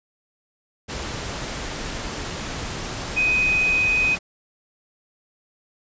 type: tone in noise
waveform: sine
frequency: 2507 Hz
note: D#7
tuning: 12 cents sharp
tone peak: -17 dBFS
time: 3.16-4.16 s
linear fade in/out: 20 ms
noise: pink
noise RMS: -30 dBFS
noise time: 0.88-4.19 s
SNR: +10 dB
effects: resampled to 16000 Hz

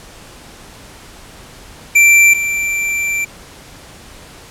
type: tone pair in turn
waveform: square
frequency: 2349 / 2349 Hz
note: D7 / D7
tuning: 0 / 0 cents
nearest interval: unison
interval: 0 cents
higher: neither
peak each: -6 / -16 dBFS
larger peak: first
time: 1.95-2.34 / 2.34-3.25 s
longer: second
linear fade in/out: 10 ms
effects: pink hiss -38 dBFS RMS until 4.5 s + low-pass 11000 Hz 12 dB/octave

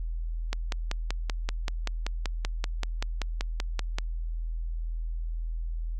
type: click train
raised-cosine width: 0.2 ms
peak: -13 dBFS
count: 19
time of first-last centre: 0.53-3.985 s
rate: 5.21 Hz
effects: added 41 Hz sine -29 dBFS peak until 5.99 s

